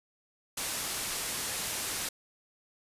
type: low-pass noise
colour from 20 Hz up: white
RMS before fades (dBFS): -35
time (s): 0.57-2.09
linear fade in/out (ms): 5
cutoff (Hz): 12000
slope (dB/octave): 24
effects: resampled to 32000 Hz